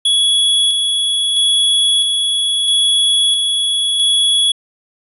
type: tone with tremolo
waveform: square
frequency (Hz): 3368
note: G#7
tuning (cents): +24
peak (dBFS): -11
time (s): 0.05-4.52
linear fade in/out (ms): 5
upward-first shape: square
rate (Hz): 0.76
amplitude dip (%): 30
effects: resampled to 32000 Hz